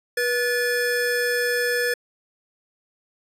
square tone pair together, 485.9 / 1731.6 Hz, B4 / A6, -28 / -28 cents, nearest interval octave + minor seventh, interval 2200 cents, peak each -24 dBFS, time 0.17-1.94 s, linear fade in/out 5 ms, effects resampled to 32000 Hz

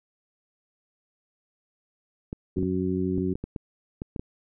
clicks, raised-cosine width 3 ms, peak -19 dBFS, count 10, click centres 2.329 / 2.585 / 2.63 / 3.181 / 3.355 / 3.44 / 3.562 / 4.019 / 4.162 / 4.195 s
harmonic tone, 92.5 Hz, F#2, in tune, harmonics 1 / 2 / 3 / 4, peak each -33 / -28 / -29 / -29 dBFS, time 2.56-3.34 s, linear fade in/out 10 ms
effects none

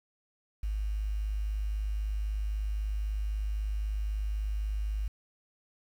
sine tone with quantisation, 51.91 Hz, G#1, in tune, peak -29 dBFS, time 0.63-5.08 s, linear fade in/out 5 ms, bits 9, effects none

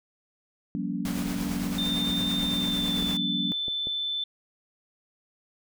sine chord, G half-diminished seventh, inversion third, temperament just, 176.4 / 196 / 235.2 / 282.2 Hz, F3 / G3 / Bb3 / Db4, +18 / 0 / +16 / +31 cents, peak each -33 dBFS, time 0.75-3.52 s, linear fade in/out 0 ms
pink noise with tremolo, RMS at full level -35 dBFS, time 1.05-3.17 s, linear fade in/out 2 ms, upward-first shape triangle, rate 8.9 Hz, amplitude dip 40%
sine tone with pitch glide, 3605 to 3525 Hz, A7 to A7, +41 to +2 cents, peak -27 dBFS, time 1.78-4.24 s, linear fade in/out 5 ms, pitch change -39 cents, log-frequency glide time 2.45-3.06 s
clicks, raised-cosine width 2 ms, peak -26 dBFS, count 3, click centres 3.025 / 3.682 / 3.871 s
effects none

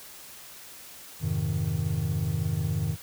triangle chord, F minor seventh, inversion none, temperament equal with one note detuned, 87.31 / 103.83 / 130.81 / 156.19 Hz, F2 / Ab2 / C3 / Eb3, 0 / 0 / 0 / +7 cents, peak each -30 / -29 / -31 / -27 dBFS, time 1.2-2.97 s, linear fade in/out 50 ms, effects white hiss -46 dBFS RMS until 3.02 s

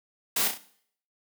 white noise with echo, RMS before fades -26 dBFS, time 0.36-0.48 s, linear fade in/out 5 ms, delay 33 ms, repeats 3, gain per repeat -6 dB, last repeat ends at 0.579 s, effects noise-tail reverb RT60 0.6 s tail -17 dB re dry + high-pass 200 Hz 12 dB/octave

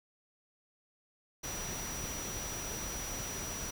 sine tone in noise, 5840 Hz, F#8, 24 cents flat, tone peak -41 dBFS, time 1.43-3.71 s, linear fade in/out 10 ms, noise pink, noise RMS -41 dBFS, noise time 1.43-3.71 s, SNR -3 dB, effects none

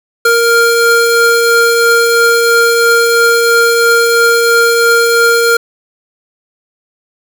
square tone pair together, 466 / 1401 Hz, A#4 / F6, -1 / +5 cents, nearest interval octave + perfect fifth, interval 1906 cents, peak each -10 dBFS, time 0.25-5.57 s, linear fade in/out 5 ms, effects none

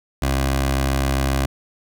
15% pulse tone with notch filter, 67.5 Hz, C#2, 45 cents flat, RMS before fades -20 dBFS, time 0.22-1.46 s, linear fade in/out 5 ms, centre 180 Hz, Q 1.3, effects none

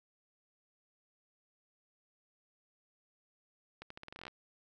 accelerating click train, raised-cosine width 0.3 ms, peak -30 dBFS, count 13, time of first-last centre 3.82-4.28 s, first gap 84 ms, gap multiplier 0.84, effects none

